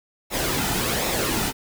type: noise with flanger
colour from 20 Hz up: pink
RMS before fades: -24 dBFS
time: 0.3-1.53 s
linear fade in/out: 50 ms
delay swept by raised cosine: 0.65 to 1.85 ms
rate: 1.3 Hz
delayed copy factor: -0.5
effects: none